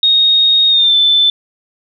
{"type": "tone with pitch glide", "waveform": "sine", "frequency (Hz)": [3729, 3526], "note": ["A#7", "A7"], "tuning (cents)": [0, 3], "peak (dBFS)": -7, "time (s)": [0.03, 1.3], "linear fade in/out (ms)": 2, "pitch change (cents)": -97, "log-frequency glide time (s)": [0.69, 0.95], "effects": []}